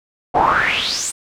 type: noise with band-pass filter sweep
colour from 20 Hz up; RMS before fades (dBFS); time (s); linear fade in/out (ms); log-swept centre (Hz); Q
brown; -17; 0.34-1.12; 20; 690 to 8900; 6.3
effects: none